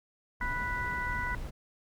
brown noise, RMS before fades -38 dBFS, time 0.4-1.51 s, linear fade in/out 20 ms
harmonic tone, 492.9 Hz, B4, 3 cents flat, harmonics 2 / 3 / 4, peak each -36 / -36 / -36 dBFS, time 0.41-1.35 s, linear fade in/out 2 ms
effects none

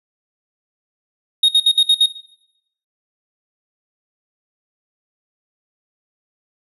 triangle tone bursts, 3729 Hz, A#7, in tune, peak -7 dBFS, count 6, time 1.43-2.061 s, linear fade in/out 5 ms, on 56 ms, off 59 ms, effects noise-tail reverb RT60 0.8 s tail -18 dB re dry + resampled to 32000 Hz

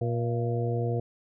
harmonic tone with a mistuned harmonic, 118.9 Hz, A#2, 35 cents sharp, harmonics 1 / 2 / 3 / 4 / 5 / 6, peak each -27 / -38 / -35 / -32 / -45 / -37 dBFS, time 0.01-1 s, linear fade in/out 5 ms, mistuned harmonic 6, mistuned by -68 cents, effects none

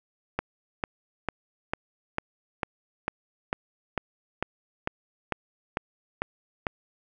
click train, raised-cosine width 0.5 ms, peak -11 dBFS, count 15, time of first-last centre 0.39-6.668 s, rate 2.23 Hz, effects none

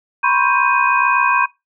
sine tone cluster, 969 / 1031 / 1098 / 1578 / 2492 Hz, B5 / C6 / C#6 / G6 / D#7, -33 / -26 / -17 / +11 / +2 cents, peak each -19 dBFS, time 0.23-1.46 s, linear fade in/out 10 ms, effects noise-tail reverb RT60 0.2 s tail -20 dB re dry

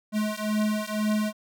square beating tone pair, 212 / 214 Hz, G#3 / A3, +36 / -48 cents, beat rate 2 Hz, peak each -28 dBFS, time 0.12-1.33 s, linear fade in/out 50 ms, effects none

